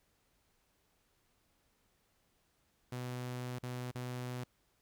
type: tone with dropouts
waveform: sawtooth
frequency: 124.6 Hz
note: B2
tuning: 16 cents sharp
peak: -35 dBFS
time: 2.92-4.44 s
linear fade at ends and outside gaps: 5 ms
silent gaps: 3.587-3.631 / 3.913-3.951 s
effects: pink hiss -75 dBFS RMS until 4.81 s